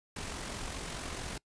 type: noise with amplitude modulation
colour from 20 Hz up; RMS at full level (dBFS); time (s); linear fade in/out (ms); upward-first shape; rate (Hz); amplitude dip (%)
pink; -38; 0.16-1.38; 5; sine; 44.7; 40
effects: noise-tail reverb RT60 0.1 s tail -24 dB re dry + resampled to 22050 Hz